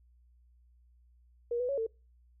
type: tone with pitch steps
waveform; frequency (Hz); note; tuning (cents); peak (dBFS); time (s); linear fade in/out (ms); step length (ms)
sine; 475 / 495.5 / 556 / 449.2; A#4 / B4 / C#5 / A4; +33 / +6 / +5 / +36; -29; 1.51-1.866; 5; 89
effects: noise-tail reverb RT60 0.3 s tail -25 dB re dry + added 60 Hz sine -60 dBFS peak until 2.4 s